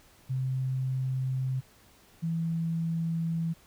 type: tone pair in turn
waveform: sine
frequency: 130.7 / 164.99 Hz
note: C3 / E3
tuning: -1 / +2 cents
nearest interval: major third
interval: 403 cents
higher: second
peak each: -27 dBFS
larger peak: neither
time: 0.29-1.61 / 2.22-3.54 s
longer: neither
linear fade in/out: 20 ms
effects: pink hiss -59 dBFS RMS until 3.66 s